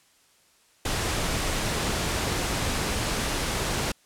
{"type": "noise", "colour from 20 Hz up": "pink", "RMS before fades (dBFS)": -27, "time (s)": [0.85, 3.92], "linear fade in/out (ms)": 5, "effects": ["white hiss -61 dBFS RMS until 4.05 s", "low-pass 10000 Hz 12 dB/octave"]}